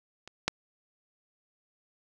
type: clicks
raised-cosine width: 0.2 ms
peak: -27 / -8 dBFS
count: 2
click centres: 0.276 / 0.48 s
effects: none